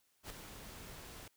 pink noise with ADSR envelope, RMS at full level -44 dBFS, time 0.23-1.28 s, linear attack 71 ms, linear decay 3 ms, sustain -7 dB, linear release 4 ms, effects white hiss -75 dBFS RMS until 1.36 s

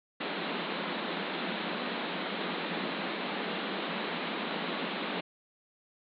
pink band-pass noise, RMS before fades -35 dBFS, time 0.2-5.21 s, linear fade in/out 10 ms, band 170 to 4100 Hz, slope 96 dB/octave, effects none

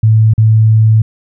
sine tone with dropouts, 110 Hz, A2, in tune, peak -4 dBFS, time 0.03-1.02 s, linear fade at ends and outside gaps 5 ms, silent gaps 0.337-0.379 s, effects none

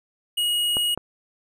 square tone, 2891 Hz, F#7, 41 cents flat, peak -21 dBFS, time 0.37-0.95 s, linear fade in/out 10 ms
clicks, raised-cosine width 1 ms, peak -15 dBFS, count 2, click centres 0.769 / 0.976 s
effects none

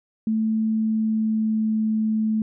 sine tone with pitch glide, 220 to 218.1 Hz, A3 to A3, 0 to -15 cents, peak -19 dBFS, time 0.27-2.42 s, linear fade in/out 2 ms, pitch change -15 cents, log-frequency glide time 0.66-1.78 s, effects none

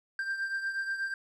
triangle beating tone pair, 1579 / 1587.3 Hz, G6 / G6, +12 / +21 cents, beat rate 8.3 Hz, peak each -30 / -37 dBFS, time 0.19-1.14 s, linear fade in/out 2 ms, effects resampled to 24000 Hz

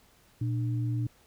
sine tone pair together, 118.5 / 298.6 Hz, A#2 / D4, +29 / +29 cents, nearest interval octave + major third, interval 1600 cents, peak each -27 / -37 dBFS, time 0.41-1.07 s, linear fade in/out 5 ms, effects pink hiss -62 dBFS RMS until 1.26 s

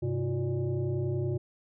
sine tone with frequency modulation, 130.81 Hz, C3, in tune, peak -27 dBFS, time 0.02-1.38 s, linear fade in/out 10 ms, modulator 231 Hz, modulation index 1.2, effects none

